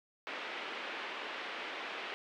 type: band-pass noise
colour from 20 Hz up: white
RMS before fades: -42 dBFS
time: 0.27-2.14 s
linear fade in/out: 0 ms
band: 280 to 3000 Hz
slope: 24 dB/octave
effects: none